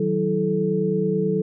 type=tone cluster; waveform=sine; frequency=158.1 / 187.4 / 329.4 / 433.8 Hz; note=D#3 / F#3 / E4 / A4; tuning=+28 / +22 / -1 / -25 cents; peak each=-27 / -23 / -30 / -22 dBFS; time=0-1.42 s; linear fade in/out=5 ms; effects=none